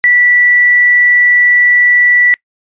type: tone with quantisation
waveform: sine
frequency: 1959 Hz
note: B6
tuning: 15 cents flat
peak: -5 dBFS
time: 0.04-2.34 s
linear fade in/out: 0 ms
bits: 5
effects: noise-tail reverb RT60 0.1 s tail -25 dB re dry + resampled to 8000 Hz